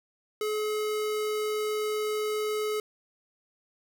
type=tone; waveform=square; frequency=426.2 Hz; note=G#4; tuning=45 cents sharp; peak=-28 dBFS; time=0.41-2.8 s; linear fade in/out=2 ms; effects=none